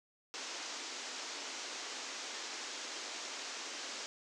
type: band-pass noise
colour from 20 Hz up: white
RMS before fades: -44 dBFS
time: 0.34-4.06 s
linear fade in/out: 0 ms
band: 250 to 7000 Hz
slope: 48 dB/octave
effects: none